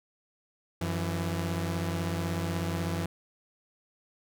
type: tone pair together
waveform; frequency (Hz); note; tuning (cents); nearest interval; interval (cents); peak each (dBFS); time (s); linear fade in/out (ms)
sawtooth; 91.47 / 166.7; F#2 / E3; -19 / +20; minor seventh; 1039; -28; 0.81-3.06; 5
effects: none